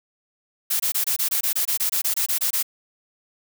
blue noise bursts, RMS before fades -22 dBFS, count 16, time 0.7-2.629 s, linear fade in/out 10 ms, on 99 ms, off 23 ms, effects none

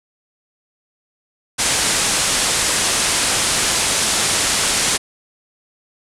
white low-pass noise, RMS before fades -18 dBFS, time 1.58-4.98 s, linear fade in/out 20 ms, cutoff 10000 Hz, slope 48 dB/octave, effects none

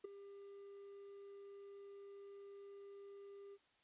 triangle tone with ADSR envelope, 399.4 Hz, G4, 32 cents sharp, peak -38 dBFS, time 0.04-3.58 s, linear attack 8 ms, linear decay 8 ms, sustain -13 dB, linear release 45 ms, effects white hiss -75 dBFS RMS until 3.83 s + resampled to 8000 Hz

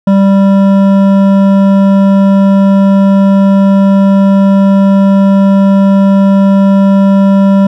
sine tone with hard clipping, 196 Hz, G3, in tune, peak -5 dBFS, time 0.07-7.67 s, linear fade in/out 5 ms, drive 11 dB, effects none

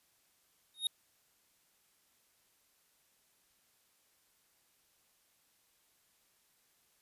square tone with exponential growth, 3729 Hz, A#7, in tune, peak -27 dBFS, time 0.74-0.87 s, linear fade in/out 2 ms, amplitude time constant 27 ms, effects white hiss -72 dBFS RMS until 7.01 s + resampled to 32000 Hz

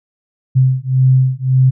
sine beating tone pair, 129.4 / 131.2 Hz, C3 / C3, -19 / +5 cents, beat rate 1.8 Hz, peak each -12 dBFS, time 0.55-1.71 s, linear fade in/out 20 ms, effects none

